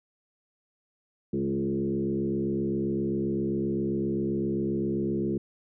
sine tone with frequency modulation, 277.2 Hz, C#4, in tune, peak -25 dBFS, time 1.33-5.38 s, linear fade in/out 5 ms, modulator 67.6 Hz, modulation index 1.9, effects none

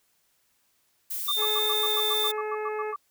violet noise, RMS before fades -32 dBFS, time 1.1-2.32 s, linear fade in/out 10 ms
sine tone with pitch glide, 3612 to 3581 Hz, A7 to A7, +45 to +30 cents, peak -25 dBFS, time 1.27-2.32 s, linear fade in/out 20 ms, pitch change -15 cents, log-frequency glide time 1.91-2 s
sine tone bursts, 1170 Hz, D6, 7 cents flat, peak -29 dBFS, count 13, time 1.28-2.961 s, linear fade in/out 5 ms, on 37 ms, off 100 ms
harmonic tone, 427.2 Hz, G#4, 49 cents sharp, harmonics 1 / 2 / 3 / 4 / 5 / 6, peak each -30 / -36 / -40 / -42 / -44 / -46 dBFS, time 1.36-2.95 s, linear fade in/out 50 ms
effects white hiss -69 dBFS RMS until 3.1 s

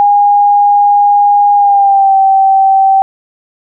sine tone with pitch glide, 817 to 775.2 Hz, G#5 to G5, -29 to -20 cents, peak -4 dBFS, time 0-3.02 s, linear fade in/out 0 ms, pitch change -91 cents, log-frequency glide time 1.55-2.16 s, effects none

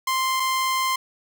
sawtooth tone pair in turn, 1046.5 / 1046.5 Hz, C6 / C6, 0 / 0 cents, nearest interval unison, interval 0 cents, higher neither, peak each -17 dBFS, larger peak neither, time 0.07-0.4 / 0.4-0.96 s, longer second, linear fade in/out 5 ms, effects none

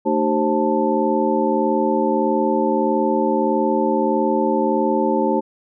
sine tone cluster, 223.3 / 304.9 / 386.5 / 530 / 882 Hz, A3 / D#4 / G4 / C5 / A5, +26 / -35 / -24 / +22 / +4 cents, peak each -22 dBFS, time 0.05-5.41 s, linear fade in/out 20 ms, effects none

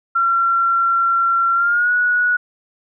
sine tone with pitch glide, 1365 to 1463 Hz, F6 to F#6, -40 to -20 cents, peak -13 dBFS, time 0.15-2.37 s, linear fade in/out 10 ms, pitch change +120 cents, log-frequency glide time 1.54-1.91 s, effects none

